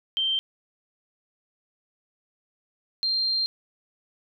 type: tone pair in turn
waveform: sine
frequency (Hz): 3136 / 4179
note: G7 / C8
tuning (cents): 0 / -3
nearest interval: perfect fourth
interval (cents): 497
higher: second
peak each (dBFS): -22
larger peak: neither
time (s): 0.17-0.39 / 3.03-3.46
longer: second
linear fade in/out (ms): 0
effects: none

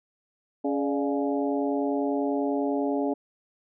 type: harmonic tone with a mistuned harmonic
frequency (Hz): 140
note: C#3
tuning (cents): +18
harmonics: 2 / 3 / 4 / 5 / 6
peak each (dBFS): -26 / -30 / -32 / -34 / -36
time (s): 0.64-3.14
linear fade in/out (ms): 10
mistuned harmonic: 4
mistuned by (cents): +90
effects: none

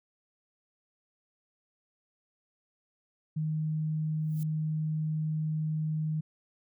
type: tone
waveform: sine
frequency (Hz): 155.56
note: D#3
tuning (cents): 0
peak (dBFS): -28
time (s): 3.36-6.21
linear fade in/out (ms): 10
type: noise with exponential growth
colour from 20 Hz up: violet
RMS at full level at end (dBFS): -45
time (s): 4.2-4.43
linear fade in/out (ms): 1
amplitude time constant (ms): 50
effects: none

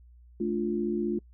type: chord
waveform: sine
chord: D minor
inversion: second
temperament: equal with one note detuned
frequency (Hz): 217.6 / 293.7 / 349.2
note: A3 / D4 / F4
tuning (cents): -19 / 0 / 0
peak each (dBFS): -30 / -34 / -29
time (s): 0.4-1.19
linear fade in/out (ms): 5
effects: noise-tail reverb RT60 0.1 s tail -26 dB re dry + added 60 Hz sine -51 dBFS peak until 1.33 s

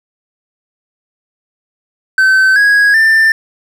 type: tone with pitch steps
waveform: triangle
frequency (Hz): 1536 / 1655.8 / 1784.9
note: G6 / G#6 / A6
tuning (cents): -36 / -6 / +24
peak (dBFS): -4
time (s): 2.18-3.32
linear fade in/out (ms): 2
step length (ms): 380
effects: none

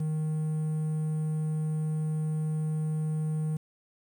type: tone with quantisation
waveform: triangle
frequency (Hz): 155.56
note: D#3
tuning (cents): 0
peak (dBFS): -25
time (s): 0-3.57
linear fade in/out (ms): 5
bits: 9
effects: none

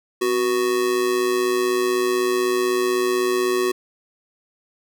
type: tone with amplitude modulation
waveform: square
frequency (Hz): 370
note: F#4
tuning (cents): 0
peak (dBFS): -16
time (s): 0.21-3.72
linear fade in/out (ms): 10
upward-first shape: sine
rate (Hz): 116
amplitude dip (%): 60
effects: none

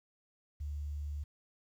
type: tone with quantisation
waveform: sine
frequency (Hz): 73.2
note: D2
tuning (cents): -5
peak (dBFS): -36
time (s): 0.6-1.24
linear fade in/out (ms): 10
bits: 11
effects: none

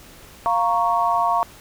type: chord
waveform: sine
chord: Bb minor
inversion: second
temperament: equal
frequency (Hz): 698.5 / 932.3 / 1108.7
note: F5 / Bb5 / Db6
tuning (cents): 0 / 0 / 0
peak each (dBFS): -21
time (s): 0.46-1.43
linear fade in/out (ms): 0
effects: pink hiss -45 dBFS RMS until 1.6 s

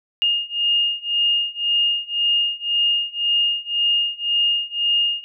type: beating tone pair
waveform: sine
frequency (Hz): 2836 / 2837.9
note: F7 / F7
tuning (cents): +26 / +27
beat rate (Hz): 1.9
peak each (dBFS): -21 / -20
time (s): 0.22-5.24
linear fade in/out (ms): 0
effects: none

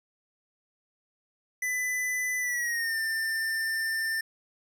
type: tone with pitch glide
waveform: square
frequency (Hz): 2000 to 1792.1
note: B6 to A6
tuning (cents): +21 to +31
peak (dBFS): -28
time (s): 1.62-4.21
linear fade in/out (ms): 5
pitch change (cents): -190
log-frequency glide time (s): 2.39-2.98
effects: none

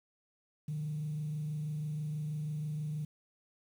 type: tone with frequency modulation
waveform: sine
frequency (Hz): 151.5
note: D#3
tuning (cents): -46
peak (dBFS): -33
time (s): 0.68-3.05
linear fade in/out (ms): 5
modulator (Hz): 26.2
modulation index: 0.27
effects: tanh soft clip ceiling -30 dBFS + 10-bit

